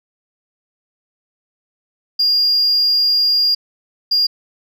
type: tone bursts at uneven times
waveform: sine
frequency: 4823 Hz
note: D8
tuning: 45 cents sharp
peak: -10 dBFS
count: 2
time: 2.19-3.55 / 4.11-4.27 s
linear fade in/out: 10 ms
effects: tanh soft clip ceiling -9 dBFS